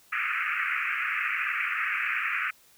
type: band-pass noise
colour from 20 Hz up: white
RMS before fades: -29 dBFS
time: 0.12-2.51 s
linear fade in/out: 10 ms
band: 1200 to 2600 Hz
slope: 96 dB/octave
effects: white hiss -59 dBFS RMS until 2.77 s